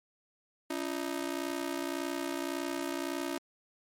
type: ring-modulated tone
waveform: sawtooth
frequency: 311.3 Hz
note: D#4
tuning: 1 cent sharp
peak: -26 dBFS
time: 0.7-3.38 s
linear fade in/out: 5 ms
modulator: 30.9 Hz
effects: MP3 64 kbps